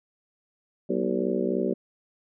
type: harmonic tone with a mistuned harmonic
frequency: 63.4 Hz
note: B1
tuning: 46 cents sharp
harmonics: 3 / 4 / 5 / 6 / 7 / 8 / 9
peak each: -31 / -30 / -32 / -28 / -33 / -34 / -34 dBFS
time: 0.89-1.74 s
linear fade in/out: 10 ms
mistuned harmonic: 4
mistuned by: -94 cents
effects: none